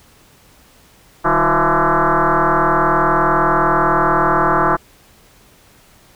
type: tone with frequency modulation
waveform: sine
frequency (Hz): 148.9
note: D3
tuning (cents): +24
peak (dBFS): -11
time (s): 1.24-4.77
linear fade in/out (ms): 20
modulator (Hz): 169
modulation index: 8
effects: pink hiss -49 dBFS RMS until 6.15 s